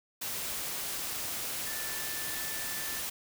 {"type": "tone in noise", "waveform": "sine", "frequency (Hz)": 1760, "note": "A6", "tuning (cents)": 0, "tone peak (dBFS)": -43, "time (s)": [1.66, 3], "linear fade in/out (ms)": 10, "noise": "white", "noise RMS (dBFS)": -36, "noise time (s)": [0.21, 3.1], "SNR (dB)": -10, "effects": []}